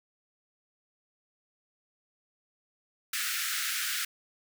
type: high-pass noise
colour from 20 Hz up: pink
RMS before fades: -32 dBFS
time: 3.13-4.05 s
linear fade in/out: 5 ms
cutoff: 1300 Hz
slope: 96 dB/octave
effects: none